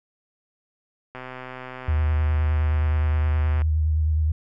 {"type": "click train", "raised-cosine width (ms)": 0.5, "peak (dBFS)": -21, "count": 317, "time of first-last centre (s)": [1.15, 3.619], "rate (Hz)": 128}
{"type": "tone with vibrato", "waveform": "sine", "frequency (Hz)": 77.78, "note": "D#2", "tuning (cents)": 0, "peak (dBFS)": -18, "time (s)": [1.88, 4.32], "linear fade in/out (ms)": 5, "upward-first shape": "square", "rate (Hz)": 9.6, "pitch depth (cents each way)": 26}
{"effects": []}